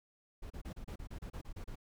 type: noise bursts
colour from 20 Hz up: brown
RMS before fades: -44 dBFS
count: 12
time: 0.42-1.757 s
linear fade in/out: 10 ms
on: 83 ms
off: 31 ms
effects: none